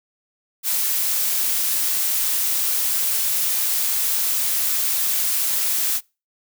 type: noise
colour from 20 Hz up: blue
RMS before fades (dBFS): -21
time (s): 0.63-6.01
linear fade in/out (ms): 50
effects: noise-tail reverb RT60 0.3 s tail -26 dB re dry

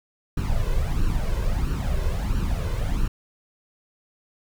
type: noise with flanger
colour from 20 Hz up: brown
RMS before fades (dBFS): -23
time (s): 0.37-3.08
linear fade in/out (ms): 5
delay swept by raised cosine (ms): 0.7 to 2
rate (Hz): 1.5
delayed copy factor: +0.65
effects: none

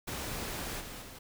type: noise with level steps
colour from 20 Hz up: pink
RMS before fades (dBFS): -38 / -44 / -48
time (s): 0.07-1.19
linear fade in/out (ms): 10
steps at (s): 0.79 / 1.01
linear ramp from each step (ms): 20
effects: none

